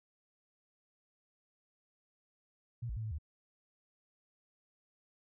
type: tone with pitch steps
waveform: sine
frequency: 118.7 / 55.9 / 110.6 / 108.7 / 76.3 Hz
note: A#2 / A1 / A2 / A2 / D#2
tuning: +32 / +28 / +9 / -21 / -33 cents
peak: -36 dBFS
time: 2.82-3.185 s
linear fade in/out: 10 ms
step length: 73 ms
effects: none